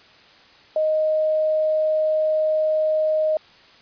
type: tone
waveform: sine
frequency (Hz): 622.3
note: D#5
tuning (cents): 0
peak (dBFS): -17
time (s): 0.76-3.37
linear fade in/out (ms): 2
effects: white hiss -50 dBFS RMS until 3.81 s + resampled to 11025 Hz